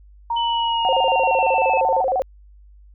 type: tone with pitch glide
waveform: sine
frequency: 932.3 to 894.8 Hz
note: A#5 to A5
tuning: 0 to +29 cents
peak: -19 dBFS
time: 0.3-2.02 s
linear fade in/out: 5 ms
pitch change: -71 cents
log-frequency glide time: 0.44-1.69 s
type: linear sweep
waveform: sine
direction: down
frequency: 3000 to 2595 Hz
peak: -24 dBFS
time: 0.36-1.81 s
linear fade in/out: 10 ms
type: tone with vibrato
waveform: sine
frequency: 630 Hz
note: D#5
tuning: 21 cents sharp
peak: -17 dBFS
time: 0.85-2.22 s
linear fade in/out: 0 ms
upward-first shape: square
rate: 13 Hz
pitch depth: 300 cents each way
effects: added 50 Hz sine -44 dBFS peak until 2.94 s